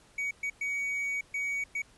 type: tone bursts at uneven times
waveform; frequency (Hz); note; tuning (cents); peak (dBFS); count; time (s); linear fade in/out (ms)
triangle; 2252; C#7; +27; -28; 5; 0.18-0.31 / 0.43-0.5 / 0.61-1.21 / 1.34-1.64 / 1.75-1.82; 5
effects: pink hiss -60 dBFS RMS until 1.97 s + resampled to 24000 Hz